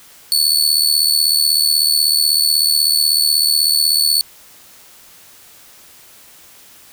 sawtooth tone with amplitude modulation, 4443 Hz, C#8, 3 cents sharp, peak -6 dBFS, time 0.32-4.21 s, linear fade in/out 0 ms, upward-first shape sine, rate 76.2 Hz, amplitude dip 70%, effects white hiss -44 dBFS RMS until 6.92 s

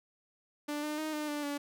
sawtooth tone with pitch steps, 294.8 / 301.5 / 311.1 / 301.6 / 294.3 / 287.1 Hz, D4 / D4 / D#4 / D4 / D4 / D4, +7 / +46 / 0 / +46 / +4 / -39 cents, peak -30 dBFS, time 0.68-1.58 s, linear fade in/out 10 ms, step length 150 ms, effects none

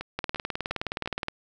two click trains, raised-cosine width 0.3 ms, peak -18 / -13 dBFS, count 4 / 22, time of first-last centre 0.01-1.059 / 0.19-1.284 s, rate 2.86 / 19.2 Hz, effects none

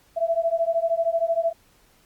sine beating tone pair, 659.3 / 672.3 Hz, E5 / E5, 0 / +34 cents, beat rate 13 Hz, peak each -23 dBFS, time 0.16-1.53 s, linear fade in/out 20 ms, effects pink hiss -59 dBFS RMS until 2.05 s + Opus 48 kbps

